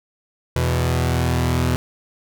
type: tone pair together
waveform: sawtooth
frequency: 82.96 / 124.3 Hz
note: E2 / B2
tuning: +12 / +12 cents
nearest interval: perfect fifth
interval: 700 cents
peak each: -16 dBFS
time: 0.56-1.76 s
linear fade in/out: 0 ms
effects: none